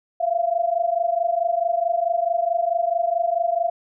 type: tone pair together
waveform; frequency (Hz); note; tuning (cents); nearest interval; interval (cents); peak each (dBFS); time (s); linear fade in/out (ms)
sine; 673.9 / 698.5; E5 / F5; +38 / 0; minor second; 62; -21 / -22; 0.2-3.7; 10
effects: none